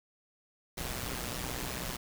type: noise with amplitude modulation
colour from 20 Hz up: pink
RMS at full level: -34 dBFS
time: 0.77-1.97 s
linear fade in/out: 10 ms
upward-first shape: sine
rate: 124 Hz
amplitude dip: 75%
effects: none